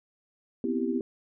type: chord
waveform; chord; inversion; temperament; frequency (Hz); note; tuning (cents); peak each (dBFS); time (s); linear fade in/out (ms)
sine; C major seventh; third; equal with one note detuned; 246.1 / 261.6 / 329.6 / 392; B3 / C4 / E4 / G4; -6 / 0 / 0 / 0; -30 / -32 / -32 / -32; 0.64-1.01; 2
effects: none